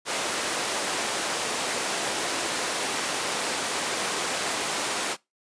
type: high-pass noise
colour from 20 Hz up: pink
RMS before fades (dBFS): -28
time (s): 0.05-5.17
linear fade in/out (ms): 50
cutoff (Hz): 380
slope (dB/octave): 12
effects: noise-tail reverb RT60 0.2 s tail -22 dB re dry + resampled to 22050 Hz